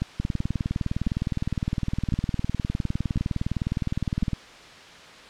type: two click trains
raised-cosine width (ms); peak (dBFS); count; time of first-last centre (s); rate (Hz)
5; -13 / -13; 5 / 82; 0.02-4.226 / 0.2-4.333; 0.951 / 19.6
effects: white hiss -45 dBFS RMS until 5.29 s + low-pass 4000 Hz 12 dB/octave